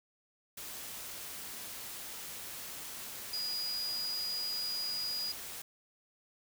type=tone in noise; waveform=sine; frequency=4900 Hz; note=D#8; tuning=27 cents flat; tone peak=-34 dBFS; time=3.33-5.32 s; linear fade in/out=5 ms; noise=white; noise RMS=-44 dBFS; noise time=0.57-5.62 s; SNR=+7 dB; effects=none